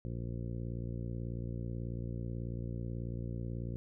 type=harmonic tone; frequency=58.27 Hz; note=A#1; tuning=in tune; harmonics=1 / 2 / 3 / 4 / 5 / 6 / 7 / 8 / 9; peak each=-42 / -39 / -44 / -48 / -51 / -50 / -58 / -55 / -55 dBFS; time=0.05-3.76 s; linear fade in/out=0 ms; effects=none